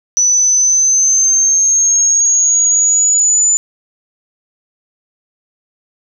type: linear sweep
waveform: sine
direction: up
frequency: 5940 to 7030 Hz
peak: -8 dBFS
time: 0.17-3.57 s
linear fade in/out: 0 ms
effects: none